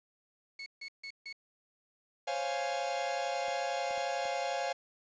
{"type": "tone bursts", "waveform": "30% pulse", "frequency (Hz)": 2203, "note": "C#7", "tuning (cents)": -11, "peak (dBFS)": -38, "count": 4, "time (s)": [0.59, 1.328], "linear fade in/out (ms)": 5, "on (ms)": 72, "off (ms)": 150}
{"type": "chord", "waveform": "45% pulse", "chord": "Db major seventh", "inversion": "third", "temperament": "equal", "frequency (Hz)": [523.3, 554.4, 698.5, 830.6], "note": ["C5", "Db5", "F5", "Ab5"], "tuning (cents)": [0, 0, 0, 0], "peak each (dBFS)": [-40, -38, -36, -38], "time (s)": [2.27, 4.73], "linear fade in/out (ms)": 10}
{"type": "clicks", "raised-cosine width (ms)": 1, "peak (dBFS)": -37, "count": 4, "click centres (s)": [3.483, 3.909, 3.978, 4.255]}
{"effects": ["resampled to 16000 Hz", "10-bit"]}